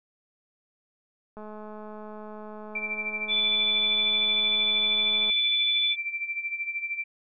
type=click train; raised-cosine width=1 ms; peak=-29 dBFS; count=838; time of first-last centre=1.37-5.3 s; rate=213 Hz
type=tone with tremolo; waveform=sine; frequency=2347 Hz; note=D7; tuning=2 cents flat; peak=-26 dBFS; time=2.75-7.04 s; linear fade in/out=5 ms; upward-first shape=sine; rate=13 Hz; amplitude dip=70%
type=tone; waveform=sine; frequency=3481 Hz; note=A7; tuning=19 cents flat; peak=-22 dBFS; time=3.28-5.96 s; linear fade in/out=50 ms
effects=none